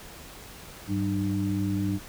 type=tone cluster; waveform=sine; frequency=100.4 / 191.8 / 300.5 Hz; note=G2 / G3 / D4; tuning=+42 / -37 / +40 cents; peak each=-29 dBFS; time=0.87-2 s; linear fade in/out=50 ms; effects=pink hiss -45 dBFS RMS until 2.08 s